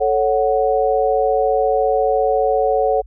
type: chord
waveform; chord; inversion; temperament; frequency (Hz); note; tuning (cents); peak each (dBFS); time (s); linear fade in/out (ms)
sine; F# minor; first; equal; 440 / 554.4 / 740; A4 / C#5 / F#5; 0 / 0 / 0; -18; 0-3.02; 20
effects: added 50 Hz sine -37 dBFS peak until 3.06 s